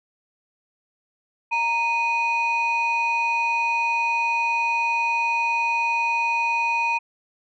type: tone pair together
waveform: sine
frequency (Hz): 930 / 2483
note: A#5 / D#7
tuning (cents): -4 / -4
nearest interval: octave + perfect fourth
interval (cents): 1700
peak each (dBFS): -21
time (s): 1.51-6.99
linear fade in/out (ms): 20
effects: tanh soft clip ceiling -15 dBFS